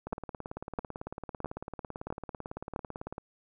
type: two click trains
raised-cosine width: 1 ms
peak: -18 / -24 dBFS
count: 5 / 57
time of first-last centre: 0.13-2.762 / 0.07-3.181 s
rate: 1.52 / 18 Hz
effects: none